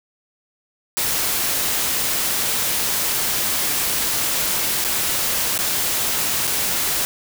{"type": "noise with dropouts", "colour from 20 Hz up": "white", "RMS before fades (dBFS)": -21, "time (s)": [0.97, 7.05], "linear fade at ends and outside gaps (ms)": 0, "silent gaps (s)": [[4.841, 4.847], [5.578, 5.589], [6.471, 6.476]], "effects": []}